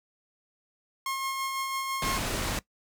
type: tone with tremolo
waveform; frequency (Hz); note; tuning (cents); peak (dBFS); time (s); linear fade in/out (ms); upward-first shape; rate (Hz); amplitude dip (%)
sawtooth; 1075; C6; +47; -25; 1.06-2.18; 2; sine; 6; 30
type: low-pass noise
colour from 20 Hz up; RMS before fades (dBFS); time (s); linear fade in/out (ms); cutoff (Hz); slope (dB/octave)
pink; -31; 2.02-2.59; 2; 11000; 12
effects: noise-tail reverb RT60 0.1 s tail -19 dB re dry